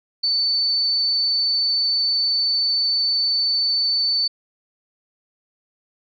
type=tone; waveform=sine; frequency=4513 Hz; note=C#8; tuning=30 cents sharp; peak=-17 dBFS; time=0.23-4.28 s; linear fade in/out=10 ms; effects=none